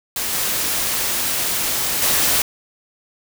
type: noise with level steps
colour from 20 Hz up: white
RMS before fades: -23 / -21 / -17 dBFS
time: 0.16-2.42 s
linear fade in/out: 2 ms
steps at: 0.33 / 2.02 s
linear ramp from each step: 2 ms
effects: none